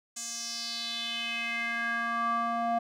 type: tone with band-pass filter sweep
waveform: square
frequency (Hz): 233.1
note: A#3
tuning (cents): 0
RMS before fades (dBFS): -32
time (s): 0.16-2.79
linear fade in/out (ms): 10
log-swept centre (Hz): 7200 to 770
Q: 4.1
effects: none